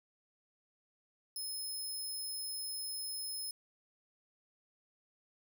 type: tone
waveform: 15% pulse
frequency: 5170 Hz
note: E8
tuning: 34 cents flat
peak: -33 dBFS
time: 1.36-3.51 s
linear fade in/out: 2 ms
effects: none